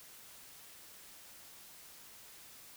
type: silence
effects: white hiss -55 dBFS RMS until 2.76 s